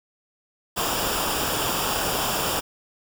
pink noise with comb filter, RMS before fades -25 dBFS, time 0.76-2.61 s, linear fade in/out 20 ms, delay 0.48 ms, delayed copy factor -0.65, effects none

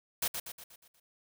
white noise with echo, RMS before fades -31 dBFS, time 0.22-0.28 s, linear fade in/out 5 ms, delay 120 ms, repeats 6, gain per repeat -6 dB, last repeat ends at 1 s, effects none

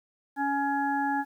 harmonic tone, 280 Hz, C#4, 18 cents sharp, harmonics 1 / 3 / 5 / 6, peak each -30 / -27 / -41 / -33 dBFS, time 0.36-1.25 s, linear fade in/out 50 ms, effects 10-bit

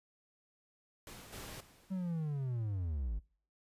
pink noise with exponential decay, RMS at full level -49 dBFS, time 1.07-3.01 s, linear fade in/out 1 ms, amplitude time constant 420 ms
pink noise, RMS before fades -47 dBFS, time 1.32-1.61 s, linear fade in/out 10 ms
triangle linear sweep, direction down, 192.8 to 47 Hz, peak -32 dBFS, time 1.9-3.2 s, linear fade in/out 20 ms
effects noise-tail reverb RT60 0.5 s tail -25 dB re dry + resampled to 32000 Hz

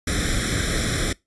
pink noise with comb filter, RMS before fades -23 dBFS, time 0.07-1.13 s, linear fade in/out 5 ms, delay 0.54 ms, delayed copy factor +0.95, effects noise-tail reverb RT60 0.2 s tail -23 dB re dry + resampled to 24000 Hz

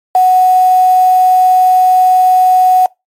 sine tone with quantisation, 740 Hz, F#5, in tune, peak -4 dBFS, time 0.15-2.86 s, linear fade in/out 2 ms, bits 4, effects noise-tail reverb RT60 0.2 s tail -24 dB re dry + MP3 64 kbps

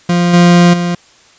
40% pulse tone with level steps, 174.61 Hz, F3, in tune, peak -8 / -3 / -12 dBFS, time 0.09-0.95 s, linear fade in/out 5 ms, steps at 0.33 / 0.73 s, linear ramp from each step 10 ms, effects white hiss -45 dBFS RMS until 1.38 s + resampled to 16000 Hz

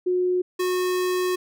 sine / square tone pair in turn, 362.7 / 364.6 Hz, F#4 / F#4, -34 / -25 cents, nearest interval unison, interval 9 cents, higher second, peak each -19 / -22 dBFS, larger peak first, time 0.06-0.42 / 0.59-1.36 s, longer second, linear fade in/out 10 ms, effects none

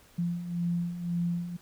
sine beating tone pair, 171.3 / 173.2 Hz, F3 / F3, -33 / -14 cents, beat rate 1.9 Hz, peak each -35 / -29 dBFS, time 0.18-1.57 s, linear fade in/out 10 ms, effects pink hiss -58 dBFS RMS until 1.61 s

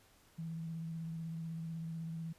sine tone with vibrato, 163.5 Hz, E3, 14 cents flat, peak -39 dBFS, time 0.38-2.33 s, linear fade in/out 10 ms, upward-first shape square, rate 16 Hz, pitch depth 19 cents each way, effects pink hiss -66 dBFS RMS until 2.38 s + resampled to 32000 Hz

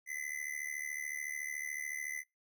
square tone with amplitude modulation, 2023 Hz, B6, 41 cents sharp, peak -35 dBFS, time 0.06-2.24 s, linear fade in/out 50 ms, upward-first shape sine, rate 73.8 Hz, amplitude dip 85%, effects noise-tail reverb RT60 0.2 s tail -22 dB re dry

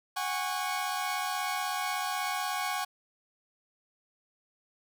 sawtooth chord, F# suspended second, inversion none, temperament equal with one note detuned, 740 / 816.3 / 1108.7 Hz, F#5 / G#5 / C#6, 0 / -30 / 0 cents, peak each -31 dBFS, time 0.16-2.85 s, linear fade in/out 10 ms, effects none

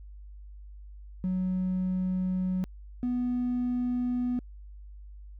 triangle tone pair in turn, 184.8 / 246.7 Hz, F#3 / B3, -2 / -2 cents, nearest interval perfect fourth, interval 500 cents, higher second, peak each -23 dBFS, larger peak neither, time 1.24-2.64 / 3.03-4.39 s, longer first, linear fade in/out 0 ms, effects tanh soft clip ceiling -22 dBFS + added 50 Hz sine -43 dBFS peak until 5.39 s

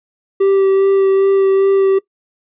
triangle tone with vibrato, 389.2 Hz, G4, 12 cents flat, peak -7 dBFS, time 0.4-1.99 s, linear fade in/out 10 ms, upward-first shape sine, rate 2.5 Hz, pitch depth 12 cents each way, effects noise-tail reverb RT60 0.1 s tail -20 dB re dry + resampled to 8000 Hz

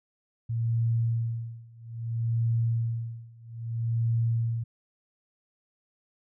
sine tone with tremolo, 115.4 Hz, A#2, 17 cents flat, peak -22 dBFS, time 0.49-4.64 s, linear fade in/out 10 ms, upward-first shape sine, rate 0.61 Hz, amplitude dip 95%, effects none

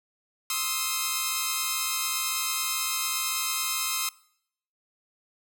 5% pulse tone cluster, 1051 / 1249 / 1316 Hz, C6 / D#6 / E6, +7 / +6 / -3 cents, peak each -19 dBFS, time 0.5-4.09 s, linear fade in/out 2 ms, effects noise-tail reverb RT60 0.7 s tail -23 dB re dry

